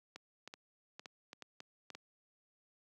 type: clicks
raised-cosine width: 0.2 ms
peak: -30 dBFS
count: 10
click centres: 0.16 / 0.476 / 0.539 / 0.995 / 1.058 / 1.331 / 1.423 / 1.604 / 1.903 / 1.95 s
effects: high-pass 200 Hz 12 dB/octave